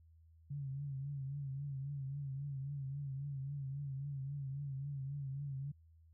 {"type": "tone with vibrato", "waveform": "sine", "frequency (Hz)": 138.59, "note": "C#3", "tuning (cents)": 0, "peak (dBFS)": -39, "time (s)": [0.5, 5.72], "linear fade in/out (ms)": 10, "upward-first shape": "triangle", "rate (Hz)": 3.7, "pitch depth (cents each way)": 81, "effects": ["added 81 Hz sine -61 dBFS peak until 6.13 s"]}